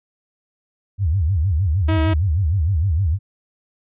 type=tone with vibrato; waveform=sine; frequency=86.6 Hz; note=F2; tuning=14 cents flat; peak=-15 dBFS; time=0.98-3.19 s; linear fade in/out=50 ms; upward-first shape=sine; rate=6.5 Hz; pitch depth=280 cents each way
type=tone; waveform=sawtooth; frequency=320 Hz; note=D#4; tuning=49 cents sharp; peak=-16 dBFS; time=1.88-2.14 s; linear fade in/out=10 ms
effects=resampled to 8000 Hz